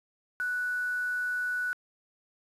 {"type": "tone with quantisation", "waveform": "sine", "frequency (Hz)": 1480, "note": "F#6", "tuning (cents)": 0, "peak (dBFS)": -28, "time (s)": [0.4, 1.73], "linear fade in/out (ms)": 0, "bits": 8, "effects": ["resampled to 32000 Hz"]}